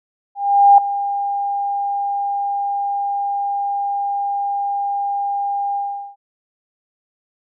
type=tone with ADSR envelope; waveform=sine; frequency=804 Hz; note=G5; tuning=44 cents sharp; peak=-4 dBFS; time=0.35-6.16 s; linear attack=430 ms; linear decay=3 ms; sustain=-14 dB; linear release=400 ms; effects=none